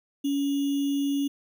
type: tone with sample-and-hold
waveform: sine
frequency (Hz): 280.9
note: C#4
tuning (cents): +23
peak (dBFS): -23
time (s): 0.24-1.28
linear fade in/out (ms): 10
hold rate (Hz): 3150
effects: none